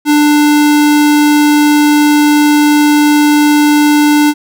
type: tone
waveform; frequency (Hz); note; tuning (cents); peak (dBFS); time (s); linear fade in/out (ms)
square; 296.2; D4; +15; -6; 0.05-4.34; 50
effects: none